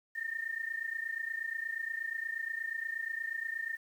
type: tone pair together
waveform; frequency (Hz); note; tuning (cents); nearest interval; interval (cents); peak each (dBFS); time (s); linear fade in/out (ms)
sine; 1804.6 / 1833; A6 / A#6; +43 / -30; unison; 27; -37 / -38; 0.15-3.77; 10
effects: 10-bit